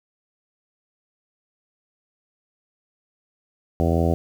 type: harmonic tone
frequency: 83.3 Hz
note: E2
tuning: 19 cents sharp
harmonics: 1 / 2 / 3 / 4 / 5 / 6 / 7 / 8 / 9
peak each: -21 / -24 / -26 / -27 / -28 / -29 / -29 / -30 / -31 dBFS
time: 3.8-4.14 s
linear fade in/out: 0 ms
effects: 8-bit